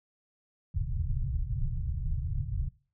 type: low-pass noise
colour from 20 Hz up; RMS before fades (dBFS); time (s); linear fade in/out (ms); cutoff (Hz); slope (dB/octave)
pink; -31; 0.74-2.69; 10; 150; 96
effects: noise-tail reverb RT60 0.4 s tail -20 dB re dry